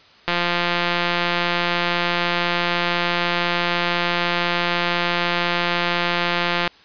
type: click train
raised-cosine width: 0.3 ms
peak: -4 dBFS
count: 1114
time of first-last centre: 0.28-6.677 s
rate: 174 Hz
effects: white hiss -49 dBFS RMS until 6.84 s + resampled to 11025 Hz